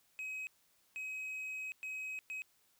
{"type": "tone bursts at uneven times", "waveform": "triangle", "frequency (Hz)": 2539, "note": "D#7", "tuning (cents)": 34, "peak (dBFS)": -38, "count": 4, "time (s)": [[0.19, 0.47], [0.96, 1.72], [1.83, 2.19], [2.3, 2.42]], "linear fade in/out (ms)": 0, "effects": ["white hiss -72 dBFS RMS until 2.79 s"]}